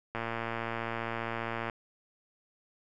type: click train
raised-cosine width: 0.5 ms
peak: -19 dBFS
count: 179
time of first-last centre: 0.15-1.698 s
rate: 115 Hz
effects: none